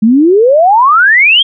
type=exponential sweep; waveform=sine; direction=up; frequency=207.7 to 3300 Hz; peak=-3 dBFS; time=0.02-1.43 s; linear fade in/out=10 ms; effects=none